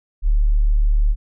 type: tone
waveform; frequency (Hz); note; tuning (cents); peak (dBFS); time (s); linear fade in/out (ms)
sine; 36.96; D1; +12; -12; 0.22-1.16; 50
effects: none